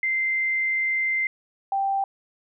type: tone pair in turn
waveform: sine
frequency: 2083 / 784.8 Hz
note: C7 / G5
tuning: -8 / +2 cents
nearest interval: octave + perfect fourth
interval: 1690 cents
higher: first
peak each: -21 dBFS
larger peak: neither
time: 0.03-1.27 / 1.72-2.04 s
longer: first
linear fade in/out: 2 ms
effects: none